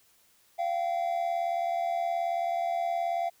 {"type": "tone pair together", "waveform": "triangle", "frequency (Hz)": [689.2, 768], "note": ["F5", "G5"], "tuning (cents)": [-23, -36], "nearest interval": "major second", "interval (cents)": 187, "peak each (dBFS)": [-26, -31], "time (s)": [0.58, 3.3], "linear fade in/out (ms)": 20, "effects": ["white hiss -64 dBFS RMS until 3.4 s"]}